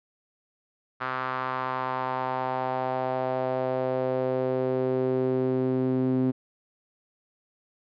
sawtooth tone with band-pass filter sweep, 129.3 Hz, C3, 20 cents flat, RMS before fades -27 dBFS, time 1-6.32 s, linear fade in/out 20 ms, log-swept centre 1300 to 280 Hz, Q 2.8, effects resampled to 11025 Hz

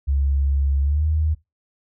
sine tone with pitch glide, 69.3 to 77.79 Hz, C#2 to D#2, 0 to 0 cents, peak -17 dBFS, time 0.07-1.35 s, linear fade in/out 20 ms, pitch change +200 cents, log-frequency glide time 0.82-1.06 s, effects noise-tail reverb RT60 0.2 s tail -19 dB re dry

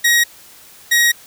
sawtooth tone pair in turn, 1892 / 1892 Hz, A#6 / A#6, +25 / +25 cents, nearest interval unison, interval 0 cents, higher neither, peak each -7 dBFS, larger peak neither, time 0.04-0.24 / 0.91-1.12 s, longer second, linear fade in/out 10 ms, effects white hiss -43 dBFS RMS until 1.26 s

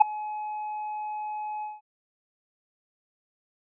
triangle tone with ADSR envelope, 848 Hz, G#5, 36 cents sharp, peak -6 dBFS, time 0-1.81 s, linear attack 15 ms, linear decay 8 ms, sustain -23 dB, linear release 180 ms, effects tanh soft clip ceiling -2 dBFS + resampled to 8000 Hz

